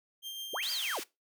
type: tone with tremolo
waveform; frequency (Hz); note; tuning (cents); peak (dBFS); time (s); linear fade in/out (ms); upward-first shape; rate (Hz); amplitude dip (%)
40% pulse; 3177; G7; +23; -36; 0.22-0.99; 50; triangle; 6.4; 35
type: linear two-way sweep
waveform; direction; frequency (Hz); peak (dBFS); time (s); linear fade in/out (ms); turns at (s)
sine; up then down; 207.7 to 4978 to 207.7; -33; 0.53-1; 10; 0.71
type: high-pass noise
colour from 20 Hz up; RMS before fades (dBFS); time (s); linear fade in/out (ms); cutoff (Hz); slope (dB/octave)
pink; -41; 0.62-1.04; 10; 1900; 12
effects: noise-tail reverb RT60 0.2 s tail -19 dB re dry